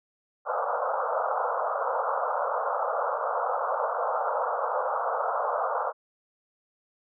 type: band-pass noise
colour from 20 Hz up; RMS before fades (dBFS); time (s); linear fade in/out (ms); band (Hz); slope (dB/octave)
pink; -28; 0.45-5.93; 50; 480 to 1400; 96
effects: none